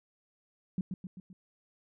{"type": "tone with echo", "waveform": "sine", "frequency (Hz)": 185, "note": "F#3", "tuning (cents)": 0, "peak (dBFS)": -28, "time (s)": [0.78, 0.81], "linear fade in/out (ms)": 2, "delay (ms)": 130, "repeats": 4, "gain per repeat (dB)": -5, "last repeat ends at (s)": 1.33, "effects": []}